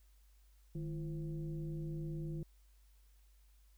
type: tone with frequency modulation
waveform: sine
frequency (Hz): 154.9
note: D#3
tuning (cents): -7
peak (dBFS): -38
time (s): 0.75-2.43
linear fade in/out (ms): 2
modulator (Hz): 184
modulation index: 0.78
effects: added 50 Hz sine -62 dBFS peak until 3.77 s + white hiss -75 dBFS RMS until 3.77 s